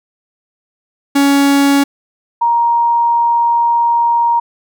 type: tone pair in turn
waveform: 45% pulse / sine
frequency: 280 / 938.8 Hz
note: C#4 / A#5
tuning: +18 / +12 cents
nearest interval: octave + major sixth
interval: 2094 cents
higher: second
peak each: -8 / -9 dBFS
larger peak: first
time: 1.15-1.84 / 2.41-4.4 s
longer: second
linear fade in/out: 10 ms
effects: none